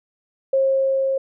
sine tone with level ramp, 537 Hz, C5, 45 cents sharp, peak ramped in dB -14 to -18 dBFS, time 0.53-1.18 s, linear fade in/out 5 ms, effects none

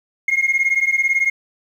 sine beating tone pair, 2137 / 2155 Hz, C7 / C#7, +36 / -49 cents, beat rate 18 Hz, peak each -16 dBFS, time 0.28-1.3 s, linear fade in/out 5 ms, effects tanh soft clip ceiling -11 dBFS + 8-bit

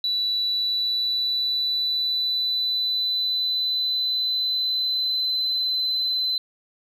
sine tone with pitch glide, 3951 to 4041 Hz, B7 to B7, 0 to +39 cents, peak -20 dBFS, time 0.04-6.38 s, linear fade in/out 2 ms, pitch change +39 cents, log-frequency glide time 0.47-5.3 s, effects tanh soft clip ceiling -17 dBFS

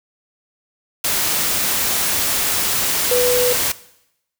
sine tone in noise, 493.9 Hz, B4, in tune, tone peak -14 dBFS, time 3.11-3.53 s, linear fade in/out 5 ms, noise white, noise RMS -19 dBFS, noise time 1.04-3.72 s, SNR +2 dB, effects noise-tail reverb RT60 0.8 s tail -18 dB re dry

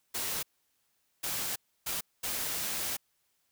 white noise bursts at uneven times, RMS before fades -34 dBFS, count 4, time 0.14-0.43 / 1.23-1.56 / 1.86-2.01 / 2.23-2.97 s, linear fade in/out 10 ms, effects white hiss -75 dBFS RMS until 3.51 s

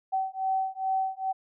sine beating tone pair, 763 / 765.4 Hz, G5 / G5, -47 / -42 cents, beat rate 2.4 Hz, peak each -29 dBFS, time 0.12-1.33 s, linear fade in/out 20 ms, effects none

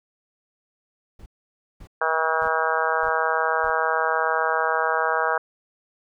brown noise bursts, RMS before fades -42 dBFS, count 5, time 1.19-3.705 s, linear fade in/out 5 ms, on 71 ms, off 540 ms
harmonic tone, 160.4 Hz, E3, 47 cents flat, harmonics 3 / 4 / 5 / 6 / 7 / 8 / 9 / 10, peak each -28 / -28 / -28 / -28 / -28 / -28 / -28 / -28 dBFS, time 2.01-5.38 s, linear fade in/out 5 ms
effects none

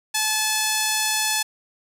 5% pulse tone, 864 Hz, A5, 32 cents flat, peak -8 dBFS, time 0.14-1.43 s, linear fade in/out 10 ms, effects none

